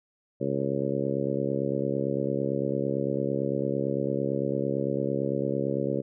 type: harmonic tone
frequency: 68.9 Hz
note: C#2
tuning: 10 cents flat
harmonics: 2 / 3 / 4 / 5 / 6 / 7 / 8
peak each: -33 / -33 / -33 / -33 / -33 / -33 / -33 dBFS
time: 0.4-6.02 s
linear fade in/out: 20 ms
effects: none